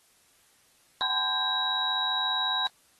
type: tone cluster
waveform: sine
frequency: 757 / 853 / 1019 / 1595 / 3865 Hz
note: F#5 / G#5 / C6 / G6 / B7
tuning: +39 / +46 / -46 / +30 / -38 cents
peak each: -35 / -36 / -33 / -34 / -27 dBFS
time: 1.01-2.67 s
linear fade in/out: 0 ms
effects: white hiss -63 dBFS RMS until 2.99 s + AAC 32 kbps